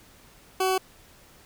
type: tone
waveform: 20% pulse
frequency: 376.4 Hz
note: F#4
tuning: 30 cents sharp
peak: -17 dBFS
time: 0.6-0.78 s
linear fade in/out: 5 ms
effects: pink hiss -54 dBFS RMS until 1.45 s